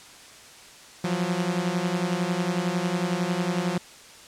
sawtooth beating tone pair, 171.9 / 182.9 Hz, F3 / F#3, -27 / -20 cents, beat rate 11 Hz, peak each -23 dBFS, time 1.04-3.78 s, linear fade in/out 5 ms, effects white hiss -47 dBFS RMS until 4.27 s + low-pass 8000 Hz 12 dB/octave

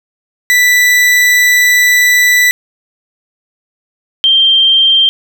40% pulse / sine tone pair in turn, 1975.5 / 3161 Hz, B6 / G7, 0 / +14 cents, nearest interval minor sixth, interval 814 cents, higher second, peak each -5 dBFS, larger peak neither, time 0.5-2.51 / 4.24-5.09 s, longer first, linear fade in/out 0 ms, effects none

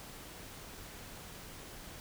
silence, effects pink hiss -49 dBFS RMS until 2 s

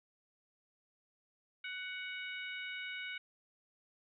harmonic tone with a mistuned harmonic, 745 Hz, F#5, 12 cents sharp, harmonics 2 / 3 / 4 / 5, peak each -45 / -43 / -48 / -52 dBFS, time 1.64-3.18 s, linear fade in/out 5 ms, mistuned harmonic 4, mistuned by -26 cents, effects none

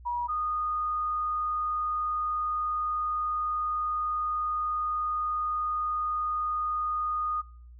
sine tone pair in turn, 963 / 1231.7 Hz, B5 / D#6, -44 / -18 cents, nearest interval major third, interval 426 cents, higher second, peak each -27 dBFS, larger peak neither, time 0.05-0.28 / 0.28-7.42 s, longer second, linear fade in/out 20 ms, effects noise-tail reverb RT60 0.5 s tail -21 dB re dry + added 60 Hz sine -46 dBFS peak until 7.79 s

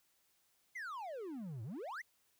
triangle exponential two-way sweep, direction down then up, 2153 to 103.83 to 2153 Hz, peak -40 dBFS, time 0.75-2.02 s, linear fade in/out 10 ms, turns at 1.63 s, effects white hiss -75 dBFS RMS until 2.39 s

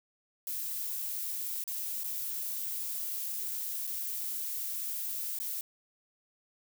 violet noise with dropouts, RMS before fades -36 dBFS, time 0.47-5.61 s, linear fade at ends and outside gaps 1 ms, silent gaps 1.639-1.677 / 2.035-2.042 / 3.868-3.873 / 5.388-5.4 s, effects none

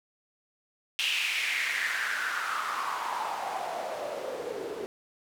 white noise with band-pass filter sweep, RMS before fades -32 dBFS, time 0.99-4.86 s, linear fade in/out 0 ms, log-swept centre 2900 to 390 Hz, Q 4.9, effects none

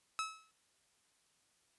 sawtooth tone with exponential decay, 1295 Hz, E6, 31 cents flat, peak -29 dBFS, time 0.19-0.51 s, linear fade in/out 0 ms, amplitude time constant 68 ms, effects white hiss -74 dBFS RMS until 1.78 s + resampled to 24000 Hz

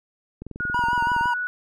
click train, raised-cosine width 3 ms, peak -22 dBFS, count 19, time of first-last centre 0.42-1.257 s, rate 21.5 Hz
sine tone with pitch glide, 1448 to 1471.6 Hz, F#6 to F#6, -38 to -10 cents, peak -24 dBFS, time 0.6-1.47 s, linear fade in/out 0 ms, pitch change +28 cents, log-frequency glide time 0.78-1.1 s
triangle tone with vibrato, 953 Hz, A#5, 38 cents sharp, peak -19 dBFS, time 0.74-1.34 s, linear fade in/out 5 ms, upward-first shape triangle, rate 6 Hz, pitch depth 56 cents each way
effects none

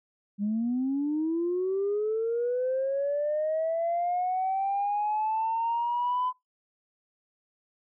sine linear sweep, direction up, 198.9 to 1014 Hz, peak -24 dBFS, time 0.38-6.33 s, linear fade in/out 50 ms, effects noise-tail reverb RT60 0.2 s tail -25 dB re dry + tanh soft clip ceiling -21 dBFS

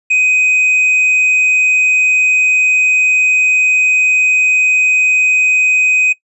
triangle tone, 2509 Hz, D#7, 14 cents sharp, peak -7 dBFS, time 0.1-6.13 s, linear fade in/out 10 ms, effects noise-tail reverb RT60 0.1 s tail -19 dB re dry + resampled to 24000 Hz

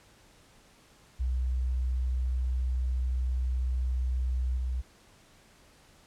sine tone with level steps, 63 Hz, B1, 35 cents sharp, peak -26 / -28 dBFS, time 1.19-4.82 s, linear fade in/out 20 ms, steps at 4.57 s, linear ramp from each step 2 ms, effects pink hiss -59 dBFS RMS until 6.06 s + low-pass 10000 Hz 12 dB/octave

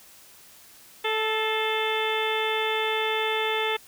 harmonic tone with a mistuned harmonic, 438.6 Hz, A4, 6 cents flat, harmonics 1 / 2 / 3 / 4 / 5 / 6 / 7 / 8, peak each -28 / -30 / -34 / -34 / -32 / -33 / -36 / -32 dBFS, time 1.04-3.77 s, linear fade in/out 10 ms, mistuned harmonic 5, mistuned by -48 cents, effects white hiss -51 dBFS RMS until 3.87 s

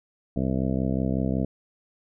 harmonic tone, 65.41 Hz, C2, in tune, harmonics 1 / 2 / 3 / 4 / 5 / 6 / 7 / 8 / 9 / 10, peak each -31 / -29 / -27 / -29 / -36 / -41 / -37 / -38 / -40 / -38 dBFS, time 0.36-1.45 s, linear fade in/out 5 ms, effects none

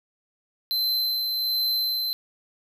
square tone with tremolo, 4081 Hz, C8, 44 cents flat, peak -22 dBFS, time 0.71-2.13 s, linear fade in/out 0 ms, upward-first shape sine, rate 1.3 Hz, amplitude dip 30%, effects none

